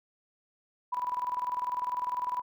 sine tone with tremolo, 987.8 Hz, B5, in tune, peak -27 dBFS, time 0.92-2.42 s, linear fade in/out 10 ms, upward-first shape square, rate 20 Hz, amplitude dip 65%, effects none

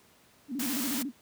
sine tone with vibrato, 261.6 Hz, C4, in tune, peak -31 dBFS, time 0.48-1.12 s, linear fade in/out 50 ms, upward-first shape square, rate 14 Hz, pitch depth 160 cents each way
white noise, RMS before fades -34 dBFS, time 0.59-1.03 s, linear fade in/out 10 ms
effects pink hiss -61 dBFS RMS until 1.21 s + high-pass 100 Hz 12 dB/octave

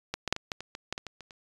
clicks, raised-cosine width 0.2 ms, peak -14 / -14 / -6 / -17 / -14 / -21 / -21 / -14 / -18 / -21 / -27 / -30 dBFS, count 12, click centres 0.14 / 0.277 / 0.326 / 0.364 / 0.518 / 0.606 / 0.751 / 0.926 / 0.979 / 1.067 / 1.207 / 1.308 s, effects resampled to 24000 Hz

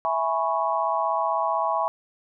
sine chord, C# minor seventh, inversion first, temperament equal with one note detuned, 659.3 / 830.6 / 987.8 / 1103.6 Hz, E5 / G#5 / B5 / C#6, 0 / 0 / 0 / -8 cents, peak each -27 dBFS, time 0.05-1.88 s, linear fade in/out 0 ms, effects none

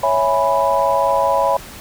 sine chord, C# minor seventh, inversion none, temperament equal, 554.4 / 659.3 / 830.6 / 987.8 Hz, C#5 / E5 / G#5 / B5, 0 / 0 / 0 / 0 cents, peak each -18 / -20 / -21 / -17 dBFS, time 0.03-1.57 s, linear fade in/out 5 ms, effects pink hiss -36 dBFS RMS until 1.8 s

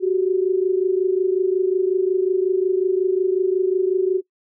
sine tone pair together, 368.5 / 394 Hz, F#4 / G4, -7 / +9 cents, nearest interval minor second, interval 116 cents, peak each -17 / -22 dBFS, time 0-4.22 s, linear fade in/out 50 ms, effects noise-tail reverb RT60 0.1 s tail -20 dB re dry

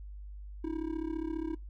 triangle tone with amplitude modulation, 320.1 Hz, D#4, 49 cents sharp, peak -27 dBFS, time 0.64-1.55 s, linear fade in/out 5 ms, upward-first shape sine, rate 34.8 Hz, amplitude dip 90%, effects noise-tail reverb RT60 0.2 s tail -21 dB re dry + added 50 Hz sine -42 dBFS peak until 1.69 s

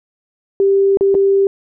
sine tone with dropouts, 393.1 Hz, G4, 5 cents sharp, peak -9 dBFS, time 0.6-1.47 s, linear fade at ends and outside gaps 1 ms, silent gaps 0.972-1.009 / 1.144-1.15 s, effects none

